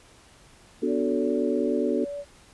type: chord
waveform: sine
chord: B minor seventh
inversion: none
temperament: equal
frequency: 246.9 / 293.7 / 370 / 440 Hz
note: B3 / D4 / F#4 / A4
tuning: 0 / 0 / 0 / 0 cents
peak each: -28 dBFS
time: 0.82-2.05 s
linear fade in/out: 10 ms
type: tone with vibrato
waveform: sine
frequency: 569 Hz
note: C#5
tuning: 45 cents sharp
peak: -31 dBFS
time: 0.86-2.25 s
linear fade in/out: 50 ms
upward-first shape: triangle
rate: 2.5 Hz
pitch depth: 19 cents each way
effects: pink hiss -54 dBFS RMS until 2.53 s + resampled to 24000 Hz